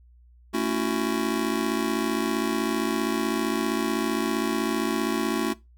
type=chord; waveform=square; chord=F# minor seventh; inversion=first; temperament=just; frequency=222 / 277.5 / 333 / 370 Hz; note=A3 / C#4 / E4 / F#4; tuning=+16 / +2 / +18 / 0 cents; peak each=-30 dBFS; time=0.53-5.54 s; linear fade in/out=20 ms; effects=noise-tail reverb RT60 0.2 s tail -19 dB re dry + added 60 Hz sine -51 dBFS peak until 5.77 s